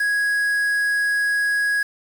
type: tone with quantisation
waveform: triangle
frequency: 1661.2 Hz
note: G#6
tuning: in tune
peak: -16 dBFS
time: 0-1.83 s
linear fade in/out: 5 ms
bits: 6
effects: none